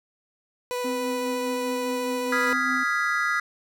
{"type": "tone with vibrato", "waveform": "30% pulse", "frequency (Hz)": 493.9, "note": "B4", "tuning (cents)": 0, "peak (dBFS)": -24, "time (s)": [0.71, 2.53], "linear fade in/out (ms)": 0, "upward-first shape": "triangle", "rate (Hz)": 14, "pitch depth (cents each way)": 12}
{"type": "tone with tremolo", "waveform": "triangle", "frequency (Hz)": 258.2, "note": "C4", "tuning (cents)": -23, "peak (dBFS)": -26, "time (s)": [0.84, 2.84], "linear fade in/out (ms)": 10, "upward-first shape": "sine", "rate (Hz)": 4.9, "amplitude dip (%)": 40}
{"type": "chord", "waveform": "triangle", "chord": "F half-diminished seventh", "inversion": "third", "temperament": "equal", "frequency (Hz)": [1244.5, 1396.9, 1661.2, 1975.5], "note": ["Eb6", "F6", "Ab6", "Cb7"], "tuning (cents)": [0, 0, 0, 0], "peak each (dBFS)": -26, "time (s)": [2.32, 3.4], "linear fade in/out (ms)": 5}
{"effects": []}